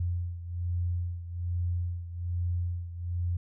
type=beating tone pair; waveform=sine; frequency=87.2 / 88.4 Hz; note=F2 / F2; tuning=-2 / +22 cents; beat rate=1.2 Hz; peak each=-30 / -35 dBFS; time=0-3.37 s; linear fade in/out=5 ms; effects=none